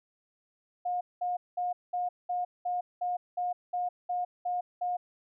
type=tone bursts; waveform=sine; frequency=716 Hz; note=F5; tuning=43 cents sharp; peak=-28 dBFS; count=12; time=0.85-4.97 s; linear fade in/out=10 ms; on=160 ms; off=200 ms; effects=none

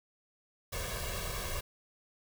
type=noise with comb filter; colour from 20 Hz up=pink; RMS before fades=-37 dBFS; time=0.72-1.61 s; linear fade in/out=10 ms; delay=1.8 ms; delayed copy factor=+0.95; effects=none

